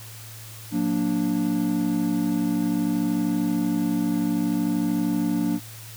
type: chord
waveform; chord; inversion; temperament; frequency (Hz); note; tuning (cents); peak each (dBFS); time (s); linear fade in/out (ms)
triangle; Gb augmented; none; equal with one note detuned; 180.35 / 233.1 / 293.7; Gb3 / Bb3 / D4; -44 / 0 / 0; -25 / -24 / -22; 0.71-5.6; 50
effects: added 111 Hz sine -41 dBFS peak until 5.96 s + white hiss -43 dBFS RMS until 5.96 s